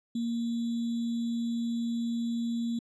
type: tone with sample-and-hold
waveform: sine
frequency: 233.1 Hz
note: A#3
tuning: in tune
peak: -28 dBFS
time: 0.15-2.79 s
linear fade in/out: 5 ms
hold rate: 3675 Hz
effects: low-pass 7000 Hz 12 dB/octave